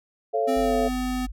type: chord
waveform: sine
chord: A augmented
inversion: none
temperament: just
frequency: 440 / 550 / 687.5 Hz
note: A4 / C#5 / E#5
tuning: 0 / -14 / -27 cents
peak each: -25 / -28 / -24 dBFS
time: 0.33-0.89 s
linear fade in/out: 20 ms
type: tone with pitch glide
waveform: square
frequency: 261.6 to 253 Hz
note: C4 to B3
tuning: 0 to +42 cents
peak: -26 dBFS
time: 0.47-1.27 s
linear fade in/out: 20 ms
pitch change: -58 cents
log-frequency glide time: 0.6-0.74 s
type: tone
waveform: sine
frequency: 48 Hz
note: G1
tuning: 36 cents flat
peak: -31 dBFS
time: 0.56-1.32 s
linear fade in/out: 10 ms
effects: none